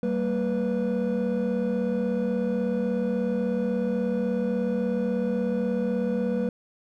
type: tone cluster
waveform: triangle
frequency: 193.3 / 229.7 / 490.9 Hz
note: G3 / A#3 / B4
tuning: -24 / -25 / -10 cents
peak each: -25 dBFS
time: 0.03-6.49 s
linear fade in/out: 2 ms
effects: tanh soft clip ceiling -16 dBFS